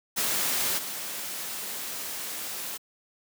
white noise with level steps, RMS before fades -27 / -35 dBFS, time 0.16-2.78 s, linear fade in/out 20 ms, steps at 0.77 s, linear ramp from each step 20 ms, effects high-pass 150 Hz 12 dB/octave

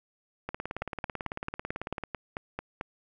two click trains, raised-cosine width 0.5 ms, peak -18 / -19 dBFS, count 10 / 29, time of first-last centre 0.82-2.811 / 0.49-2.037 s, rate 4.52 / 18.1 Hz, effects none

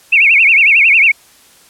sine tone with vibrato, 2440 Hz, D#7, 34 cents flat, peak -5 dBFS, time 0.12-1.12 s, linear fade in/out 10 ms, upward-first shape sine, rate 11 Hz, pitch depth 210 cents each way, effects white hiss -45 dBFS RMS until 1.69 s + low-pass 12000 Hz 12 dB/octave

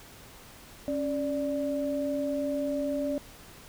sine tone pair together, 275.7 / 586 Hz, C#4 / D5, -9 / -4 cents, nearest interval octave + minor second, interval 1305 cents, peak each -30 / -30 dBFS, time 0.88-3.18 s, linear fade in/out 0 ms, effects pink hiss -50 dBFS RMS until 3.68 s

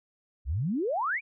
sine exponential sweep, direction up, 57.5 to 2485 Hz, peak -26 dBFS, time 0.45-1.21 s, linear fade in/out 50 ms, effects none

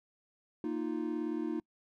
triangle chord, Bb suspended fourth, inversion none, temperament equal, 233.1 / 311.1 / 349.2 Hz, Bb3 / Eb4 / F4, 0 / 0 / 0 cents, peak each -37 / -33 / -36 dBFS, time 0.64-1.6 s, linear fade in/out 2 ms, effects noise-tail reverb RT60 0.1 s tail -26 dB re dry

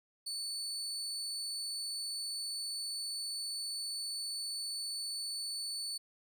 30% pulse tone, 4475 Hz, C#8, 16 cents sharp, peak -34 dBFS, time 0.26-5.98 s, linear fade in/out 10 ms, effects none

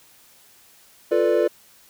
triangle chord, B half-diminished seventh, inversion second, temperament equal, 349.2 / 440 / 493.9 / 587.3 Hz, F4 / A4 / B4 / D5, 0 / 0 / 0 / 0 cents, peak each -20 dBFS, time 1.11-1.48 s, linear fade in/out 10 ms, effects white hiss -53 dBFS RMS until 1.89 s

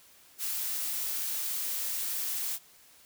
blue noise, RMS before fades -33 dBFS, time 0.38-2.59 s, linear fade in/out 50 ms, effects white hiss -58 dBFS RMS until 3.05 s

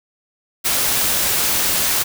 white noise, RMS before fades -18 dBFS, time 0.64-2.04 s, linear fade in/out 20 ms, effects none

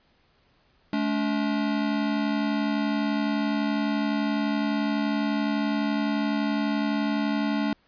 square tone pair together, 214.3 / 286.1 Hz, A3 / D4, -45 / -45 cents, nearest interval perfect fourth, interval 500 cents, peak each -27 dBFS, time 0.93-7.73 s, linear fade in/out 2 ms, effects pink hiss -64 dBFS RMS until 7.87 s + resampled to 11025 Hz

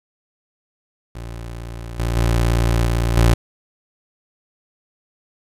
25% pulse tone with level steps, 57.8 Hz, A#1, 14 cents flat, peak -26 / -15 / -11 / -13 / -7 dBFS, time 1.15-3.34 s, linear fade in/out 5 ms, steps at 1.99 / 2.16 / 2.86 / 3.17 s, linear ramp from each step 2 ms, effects resampled to 32000 Hz + 8-bit

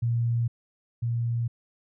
sine tone pair in turn, 117.6 / 117.6 Hz, A#2 / A#2, +16 / +16 cents, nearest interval unison, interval 0 cents, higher neither, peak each -22 / -24 dBFS, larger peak first, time 0.02-0.48 / 1.02-1.48 s, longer neither, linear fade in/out 10 ms, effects none

